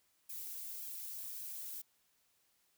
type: noise with flanger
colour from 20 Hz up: violet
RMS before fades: -45 dBFS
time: 0.29-1.82 s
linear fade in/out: 10 ms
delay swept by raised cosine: 1.2 to 4.4 ms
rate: 1.8 Hz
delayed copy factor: +0.75
effects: white hiss -75 dBFS RMS until 2.77 s